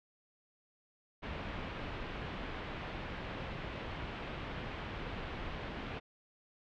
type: low-pass noise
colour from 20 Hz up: pink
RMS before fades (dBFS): -42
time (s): 1.22-6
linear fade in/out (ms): 20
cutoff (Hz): 3200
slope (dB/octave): 24
effects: none